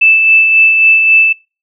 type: tone with tremolo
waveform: sine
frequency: 2637 Hz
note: E7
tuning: in tune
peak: -3 dBFS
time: 0.01-1.33 s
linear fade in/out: 10 ms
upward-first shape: sine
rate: 3.7 Hz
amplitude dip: 40%
effects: noise-tail reverb RT60 0.3 s tail -24 dB re dry